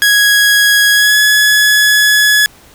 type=tone with pitch glide; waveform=sawtooth; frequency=1661.2 to 1695.1 Hz; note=G#6 to G#6; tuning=0 to +35 cents; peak=-3 dBFS; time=0.02-2.46 s; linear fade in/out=0 ms; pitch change=+35 cents; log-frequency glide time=0.92-1.17 s; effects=pink hiss -42 dBFS RMS until 2.74 s